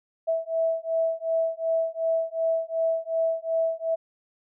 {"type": "beating tone pair", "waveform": "sine", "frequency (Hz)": [653, 655.7], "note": ["E5", "E5"], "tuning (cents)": [-17, -9], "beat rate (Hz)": 2.7, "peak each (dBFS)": -26, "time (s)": [0.27, 3.96], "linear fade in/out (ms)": 20, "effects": []}